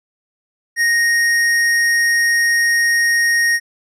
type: tone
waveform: square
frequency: 1864.7 Hz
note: A#6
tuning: in tune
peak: -13 dBFS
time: 0.76-3.6 s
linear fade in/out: 50 ms
effects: low-pass 11000 Hz 12 dB/octave